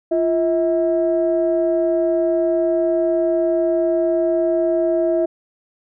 sine tone pair together, 344.6 / 644 Hz, F4 / E5, -23 / -41 cents, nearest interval major seventh, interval 1082 cents, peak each -17 dBFS, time 0.11-5.26 s, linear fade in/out 10 ms, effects tanh soft clip ceiling -8 dBFS

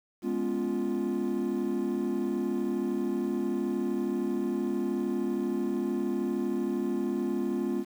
triangle chord, C# dominant seventh, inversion second, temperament equal with one note detuned, 207.7 / 246.9 / 279.9 / 349.2 Hz, G#3 / B3 / C#4 / E#4, 0 / 0 / +17 / 0 cents, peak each -31 / -30 / -32 / -29 dBFS, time 0.22-7.85 s, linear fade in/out 50 ms, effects tanh soft clip ceiling -18 dBFS + 9-bit

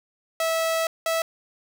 sawtooth tone pair in turn, 652 / 654.3 Hz, E5 / E5, -19 / -13 cents, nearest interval unison, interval 6 cents, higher second, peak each -18 dBFS, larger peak neither, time 0.4-0.87 / 1.06-1.22 s, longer first, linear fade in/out 2 ms, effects none

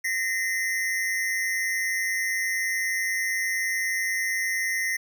square tone pair together, 1856 / 2047 Hz, A#6 / C7, -8 / -38 cents, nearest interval major second, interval 170 cents, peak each -28 dBFS, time 0.04-4.97 s, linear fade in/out 10 ms, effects none

